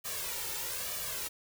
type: noise with flanger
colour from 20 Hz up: white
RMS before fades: -37 dBFS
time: 0.04-1.29 s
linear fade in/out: 20 ms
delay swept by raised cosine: 1.7 to 2.26 ms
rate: 1.1 Hz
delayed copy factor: +0.7
effects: none